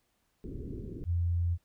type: low-pass noise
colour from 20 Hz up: pink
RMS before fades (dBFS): -40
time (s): 0.44-1.04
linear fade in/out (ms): 0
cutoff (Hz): 420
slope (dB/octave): 48
type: tone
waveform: sine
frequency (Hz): 86.2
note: F2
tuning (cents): -22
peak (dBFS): -26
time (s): 1.05-1.58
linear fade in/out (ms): 50
effects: pink hiss -75 dBFS RMS until 1.64 s